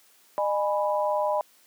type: chord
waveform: sine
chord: G# minor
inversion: second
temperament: equal with one note detuned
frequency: 607.7 / 830.6 / 987.8 Hz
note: D#5 / G#5 / B5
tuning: -41 / 0 / 0 cents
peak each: -25 / -29 / -28 dBFS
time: 0.38-1.41 s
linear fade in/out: 0 ms
effects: white hiss -59 dBFS RMS until 1.66 s + high-pass 200 Hz 12 dB/octave